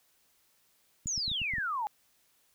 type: clicks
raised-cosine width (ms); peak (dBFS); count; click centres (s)
5; -30; 7; 1.059 / 1.178 / 1.28 / 1.316 / 1.417 / 1.537 / 1.583
type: exponential sweep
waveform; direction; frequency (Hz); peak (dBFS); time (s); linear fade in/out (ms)
sine; down; 7040 to 812; -30; 1.07-1.87; 0
effects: white hiss -69 dBFS RMS until 2.54 s